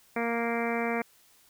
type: harmonic tone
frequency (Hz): 233.1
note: A#3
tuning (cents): 0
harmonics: 1 / 2 / 3 / 4 / 5 / 6 / 7 / 8 / 9 / 10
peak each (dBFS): -32 / -32 / -34 / -39 / -40 / -41 / -41 / -41 / -38 / -38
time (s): 0.16-1.02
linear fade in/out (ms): 5
effects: white hiss -61 dBFS RMS until 1.49 s